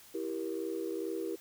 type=chord; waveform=sine; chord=E diminished; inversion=none; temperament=equal with one note detuned; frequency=329.6 / 392 / 474 Hz; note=E4 / G4 / Bb4; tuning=0 / 0 / +29 cents; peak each=-37 / -37 / -39 dBFS; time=0.14-1.36 s; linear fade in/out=10 ms; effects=tanh soft clip ceiling -25 dBFS + white hiss -56 dBFS RMS until 1.4 s